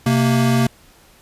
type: tone pair together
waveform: square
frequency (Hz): 129.7 / 230.6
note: C3 / A#3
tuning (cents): -15 / -19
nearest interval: minor seventh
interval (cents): 996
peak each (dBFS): -17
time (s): 0.06-0.67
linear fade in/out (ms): 5
effects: pink hiss -50 dBFS RMS until 1.21 s + resampled to 32000 Hz